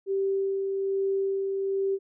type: tone with tremolo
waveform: sine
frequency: 390 Hz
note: G4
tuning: 9 cents flat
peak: -23 dBFS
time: 0.06-1.99 s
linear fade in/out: 50 ms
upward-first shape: sine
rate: 1.2 Hz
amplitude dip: 30%
effects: none